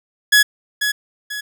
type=tone with echo; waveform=sawtooth; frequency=1685 Hz; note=G#6; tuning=25 cents sharp; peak=-5 dBFS; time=0.32-0.43 s; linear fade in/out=10 ms; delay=490 ms; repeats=2; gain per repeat=-8 dB; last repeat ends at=1.41 s; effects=none